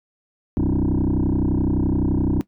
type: tone with frequency modulation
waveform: sine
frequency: 182.1 Hz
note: F#3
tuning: 27 cents flat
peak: -14 dBFS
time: 0.57-2.41 s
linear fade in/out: 0 ms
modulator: 31.7 Hz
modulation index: 4.7
effects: noise-tail reverb RT60 0.1 s tail -20 dB re dry + tanh soft clip ceiling -16 dBFS